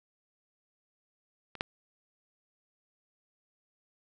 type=clicks; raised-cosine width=0.3 ms; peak=-28 / -13 dBFS; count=2; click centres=1.553 / 1.609 s; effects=none